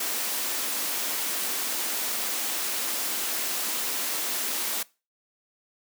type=high-pass noise; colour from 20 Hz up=white; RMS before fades=-29 dBFS; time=0-4.83 s; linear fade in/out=5 ms; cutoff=210 Hz; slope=48 dB/octave; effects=noise-tail reverb RT60 0.3 s tail -22 dB re dry